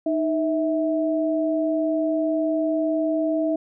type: tone pair together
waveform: sine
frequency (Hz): 311.1 / 650.7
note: D#4 / E5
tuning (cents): 0 / -23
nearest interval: octave + minor second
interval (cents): 1277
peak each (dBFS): -22 / -23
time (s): 0.06-3.56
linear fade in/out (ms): 5
effects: none